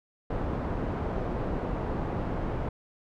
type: low-pass noise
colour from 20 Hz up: pink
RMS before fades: -31 dBFS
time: 0.3-2.69 s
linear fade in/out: 5 ms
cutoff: 880 Hz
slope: 12 dB/octave
effects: none